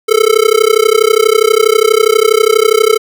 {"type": "tone with amplitude modulation", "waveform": "square", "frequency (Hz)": 438.9, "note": "A4", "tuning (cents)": -4, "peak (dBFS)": -3, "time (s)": [0.08, 2.98], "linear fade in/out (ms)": 20, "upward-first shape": "sine", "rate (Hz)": 32.3, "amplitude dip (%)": 100, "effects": []}